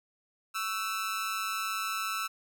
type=tone with amplitude modulation; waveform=sawtooth; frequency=1318.5 Hz; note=E6; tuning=in tune; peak=-24 dBFS; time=0.54-2.28 s; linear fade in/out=20 ms; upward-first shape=sine; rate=203 Hz; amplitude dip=75%; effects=none